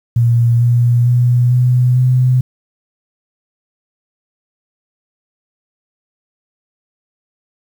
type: tone with pitch steps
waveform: sine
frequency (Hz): 117.9 / 120.1 / 122.34 / 124.62 / 126.95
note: A#2 / B2 / B2 / B2 / B2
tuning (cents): +20 / -48 / -16 / +16 / +48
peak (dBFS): -8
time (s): 0.16-2.41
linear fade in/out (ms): 5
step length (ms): 450
effects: 7-bit